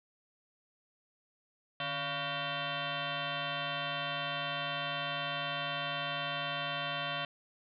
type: tone with frequency modulation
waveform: sine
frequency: 1000 Hz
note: B5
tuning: 21 cents sharp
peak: -33 dBFS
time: 1.8-7.25 s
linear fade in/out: 2 ms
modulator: 424 Hz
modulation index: 6
effects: none